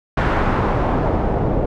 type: noise with low-pass filter sweep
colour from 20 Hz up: pink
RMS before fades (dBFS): -18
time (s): 0.17-1.66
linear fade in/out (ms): 5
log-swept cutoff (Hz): 1600 to 560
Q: 1.1
effects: none